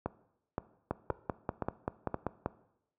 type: two click trains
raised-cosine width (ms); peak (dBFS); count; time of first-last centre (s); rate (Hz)
1; -17 / -18; 9 / 5; 0.91-2.46 / 0.06-2.143; 5.16 / 1.92
effects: noise-tail reverb RT60 0.8 s tail -18 dB re dry + high-pass 60 Hz 12 dB/octave